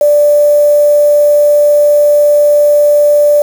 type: tone with quantisation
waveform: sine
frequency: 587.3 Hz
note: D5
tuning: in tune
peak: -4 dBFS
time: 0.01-3.42 s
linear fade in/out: 2 ms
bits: 4
effects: none